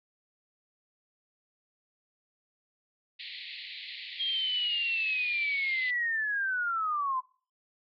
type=band-pass noise; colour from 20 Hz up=white; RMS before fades=-42 dBFS; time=3.19-5.91 s; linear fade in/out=10 ms; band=1900 to 4400 Hz; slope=96 dB/octave
type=linear sweep; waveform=sine; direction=down; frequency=3252 to 1006 Hz; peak=-27 dBFS; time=4.19-7.21 s; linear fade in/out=20 ms
effects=noise-tail reverb RT60 0.4 s tail -22 dB re dry + MP3 64 kbps